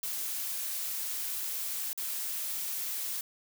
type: noise with dropouts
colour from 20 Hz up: blue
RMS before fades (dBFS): -35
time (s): 0.03-3.21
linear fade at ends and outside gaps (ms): 2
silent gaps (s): 1.931-1.976
effects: none